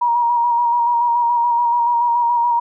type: tone with vibrato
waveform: sine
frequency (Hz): 950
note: A#5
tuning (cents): +33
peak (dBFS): -13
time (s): 0.01-2.6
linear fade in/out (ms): 10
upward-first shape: square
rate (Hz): 7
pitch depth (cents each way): 23
effects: none